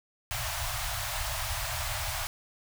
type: band-stop noise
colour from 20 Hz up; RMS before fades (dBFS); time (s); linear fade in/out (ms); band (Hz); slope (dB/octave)
pink; -33; 0.31-2.27; 0; 130 to 600; 96
effects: none